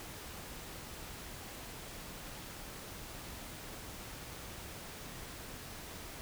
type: silence
effects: pink hiss -47 dBFS RMS until 6.21 s